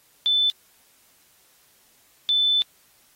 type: tone pair in turn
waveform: sine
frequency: 3520 / 3520 Hz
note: A7 / A7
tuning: 0 / 0 cents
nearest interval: unison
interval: 0 cents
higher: neither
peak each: -17 dBFS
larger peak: neither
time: 0.26-0.5 / 2.29-2.62 s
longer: second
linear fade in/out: 0 ms
effects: white hiss -59 dBFS RMS until 3.15 s + AAC 48 kbps